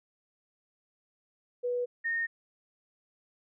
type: tone pair in turn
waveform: sine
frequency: 489.7 / 1840.9 Hz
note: B4 / A#6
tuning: -15 / -22 cents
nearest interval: octave + major seventh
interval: 2293 cents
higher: second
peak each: -28 dBFS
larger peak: neither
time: 1.63-1.86 / 2.04-2.27 s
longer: neither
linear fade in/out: 20 ms
effects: none